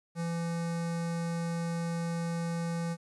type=tone with notch filter; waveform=square; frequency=168.5 Hz; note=E3; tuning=38 cents sharp; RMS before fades=-33 dBFS; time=0.15-2.97 s; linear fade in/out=50 ms; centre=3100 Hz; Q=1.8; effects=resampled to 24000 Hz + 11-bit